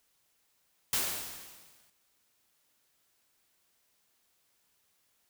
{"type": "noise with exponential decay", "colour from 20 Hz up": "white", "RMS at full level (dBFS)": -28, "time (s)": [0.93, 1.9], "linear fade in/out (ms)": 2, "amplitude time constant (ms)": 210, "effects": ["white hiss -73 dBFS RMS until 5.29 s"]}